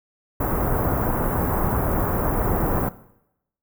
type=band-stop noise; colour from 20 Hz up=pink; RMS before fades=-22 dBFS; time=0.4-2.89 s; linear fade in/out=5 ms; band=1300 to 15000 Hz; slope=24 dB/octave; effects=noise-tail reverb RT60 0.8 s tail -17 dB re dry